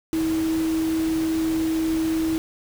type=tone in noise; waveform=sine; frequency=321.6 Hz; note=E4; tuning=43 cents flat; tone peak=-20 dBFS; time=0.13-2.38 s; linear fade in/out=0 ms; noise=pink; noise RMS=-35 dBFS; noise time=0.13-2.38 s; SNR=+12 dB; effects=none